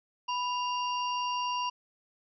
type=harmonic tone with a mistuned harmonic; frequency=932.3 Hz; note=A#5; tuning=in tune; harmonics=1 / 3 / 5 / 6; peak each=-30 / -36 / -44 / -44 dBFS; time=0.28-1.7 s; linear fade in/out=10 ms; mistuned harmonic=1; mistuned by=+100 cents; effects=none